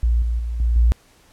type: tone with level steps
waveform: sine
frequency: 58.27 Hz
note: A#1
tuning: in tune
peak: -14 / -18 / -22 / -15 / -11 dBFS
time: 0.03-0.92 s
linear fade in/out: 0 ms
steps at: 0.22 / 0.39 / 0.6 / 0.76 s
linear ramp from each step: 2 ms
effects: pink hiss -54 dBFS RMS until 1.32 s + low-pass 12000 Hz 12 dB/octave